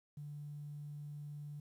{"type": "tone", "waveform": "triangle", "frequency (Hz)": 146.83, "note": "D3", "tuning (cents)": 0, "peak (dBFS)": -40, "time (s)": [0.17, 1.6], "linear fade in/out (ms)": 5, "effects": ["tanh soft clip ceiling -42 dBFS", "12-bit"]}